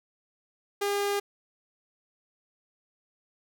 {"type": "tone", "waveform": "sawtooth", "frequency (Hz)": 404.4, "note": "G#4", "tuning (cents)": -46, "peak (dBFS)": -22, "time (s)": [0.81, 1.2], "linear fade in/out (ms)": 10, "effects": []}